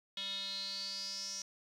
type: tone with band-pass filter sweep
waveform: square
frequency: 196 Hz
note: G3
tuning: in tune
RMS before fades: -41 dBFS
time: 0.17-1.42 s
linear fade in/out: 2 ms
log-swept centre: 3500 to 5700 Hz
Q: 9.9
effects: 12-bit